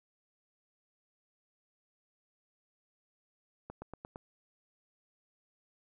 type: accelerating click train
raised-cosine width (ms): 1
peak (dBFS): -29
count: 5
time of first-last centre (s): 3.7-4.159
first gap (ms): 120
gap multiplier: 0.97
effects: none